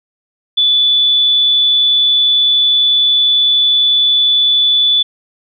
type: tone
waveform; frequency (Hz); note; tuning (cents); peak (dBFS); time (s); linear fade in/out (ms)
sine; 3469; A7; -25; -8; 0.57-5.03; 10
effects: none